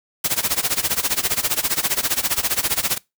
white noise with tremolo, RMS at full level -18 dBFS, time 0.24-2.98 s, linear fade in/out 5 ms, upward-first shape sine, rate 15 Hz, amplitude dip 90%, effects noise-tail reverb RT60 0.2 s tail -22 dB re dry

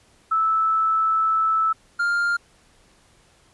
sine / triangle tone pair in turn, 1312 / 1401.1 Hz, E6 / F6, -9 / +5 cents, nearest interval minor second, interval 114 cents, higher second, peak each -17 dBFS, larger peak neither, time 0.31-1.73 / 1.99-2.37 s, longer first, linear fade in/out 10 ms, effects pink hiss -57 dBFS RMS until 3.53 s + resampled to 24000 Hz

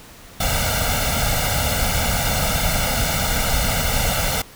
pink noise with comb filter, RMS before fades -20 dBFS, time 0.4-4.42 s, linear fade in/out 5 ms, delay 1.4 ms, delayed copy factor +1, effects pink hiss -43 dBFS RMS until 4.55 s

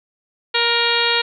harmonic tone with a mistuned harmonic, 471 Hz, A#4, 18 cents sharp, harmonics 1 / 2 / 3 / 4 / 5 / 6 / 7 / 8 / 9, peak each -24 / -24 / -24 / -24 / -24 / -24 / -24 / -24 / -24 dBFS, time 0.54-1.22 s, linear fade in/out 10 ms, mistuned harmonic 4, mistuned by -18 cents, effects none

